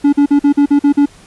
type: tone bursts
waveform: triangle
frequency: 286.2 Hz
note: D4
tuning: 45 cents flat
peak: -4 dBFS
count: 8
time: 0.04-1.059 s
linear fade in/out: 10 ms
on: 88 ms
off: 45 ms
effects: pink hiss -43 dBFS RMS until 1.26 s + resampled to 24000 Hz